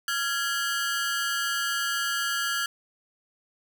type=ring-modulated tone; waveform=sawtooth; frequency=1524 Hz; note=G6; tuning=49 cents flat; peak=-19 dBFS; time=0.08-2.66 s; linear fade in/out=2 ms; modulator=142 Hz; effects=none